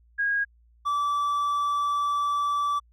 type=tone pair in turn; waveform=sine / triangle; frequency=1638 / 1158.2 Hz; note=G#6 / D6; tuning=-24 / -24 cents; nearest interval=tritone; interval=600 cents; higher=first; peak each=-22 / -21 dBFS; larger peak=second; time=0.18-0.45 / 0.85-2.8 s; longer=second; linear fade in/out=20 ms; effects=added 58 Hz sine -56 dBFS peak until 2.92 s